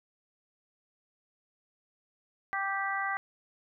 harmonic tone, 392 Hz, G4, in tune, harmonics 2 / 3 / 4 / 5, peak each -35 / -35 / -35 / -35 dBFS, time 2.53-3.17 s, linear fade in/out 0 ms, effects none

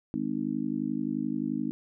harmonic tone, 51.5 Hz, G#1, 14 cents flat, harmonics 3 / 4 / 5 / 6, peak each -40 / -34 / -31 / -33 dBFS, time 0.14-1.71 s, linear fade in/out 0 ms, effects none

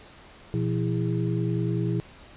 sine tone cluster, 120.6 / 170.9 / 329 / 407.8 Hz, B2 / F3 / E4 / G#4, -41 / -37 / -3 / -32 cents, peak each -26 / -28 / -31 / -34 dBFS, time 0.54-2 s, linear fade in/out 0 ms, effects pink hiss -49 dBFS RMS until 2.36 s + resampled to 8000 Hz

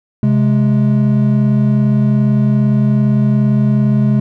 triangle tone pair together, 132 / 209.5 Hz, C3 / G#3, +16 / +15 cents, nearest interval minor sixth, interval 799 cents, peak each -10 dBFS, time 0.23-4.2 s, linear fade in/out 2 ms, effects none

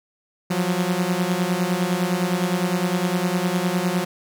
sawtooth beating tone pair, 174.61 / 184.41 Hz, F3 / F#3, 0 / -6 cents, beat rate 9.8 Hz, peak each -19 dBFS, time 0.5-4.05 s, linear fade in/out 10 ms, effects none

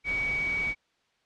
sine tone in noise, 2261 Hz, C#7, 34 cents sharp, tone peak -26 dBFS, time 0.04-0.75 s, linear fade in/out 50 ms, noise pink, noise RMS -39 dBFS, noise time 0.04-0.75 s, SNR +10 dB, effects white hiss -70 dBFS RMS until 1.25 s + low-pass 4000 Hz 12 dB/octave

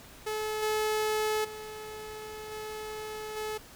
sawtooth tone with level steps, 430.3 Hz, A4, 39 cents flat, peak -27 / -23 / -36 / -33 / -29 dBFS, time 0.26-3.58 s, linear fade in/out 10 ms, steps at 0.62 / 1.44 / 2.51 / 3.36 s, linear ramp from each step 10 ms, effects pink hiss -51 dBFS RMS until 3.75 s

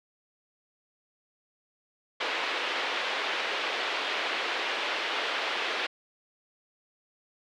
white band-pass noise, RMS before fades -31 dBFS, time 2.2-5.87 s, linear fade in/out 10 ms, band 350 to 3400 Hz, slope 24 dB/octave, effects none

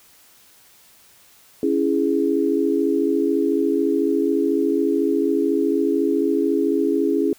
sine chord, C# minor, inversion none, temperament equal with one note detuned, 277.2 / 331.2 / 415.3 Hz, C#4 / E4 / G#4, 0 / +8 / 0 cents, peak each -21 dBFS, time 1.63-7.33 s, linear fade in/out 2 ms, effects white hiss -52 dBFS RMS until 7.38 s

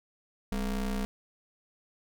square ring-modulated tone, 116.54 Hz, A#2, in tune, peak -27 dBFS, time 0.52-1.05 s, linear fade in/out 0 ms, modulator 85.5 Hz, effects none

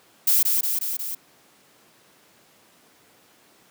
violet noise with echo, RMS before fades -18 dBFS, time 0.27-0.43 s, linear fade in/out 5 ms, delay 180 ms, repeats 4, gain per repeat -3 dB, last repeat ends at 1.15 s, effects pink hiss -56 dBFS RMS until 3.7 s + high-pass 200 Hz 12 dB/octave

